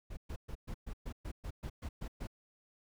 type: noise bursts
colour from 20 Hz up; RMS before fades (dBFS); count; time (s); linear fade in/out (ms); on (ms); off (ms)
brown; -41; 12; 0.1-2.272; 10; 71; 120
effects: none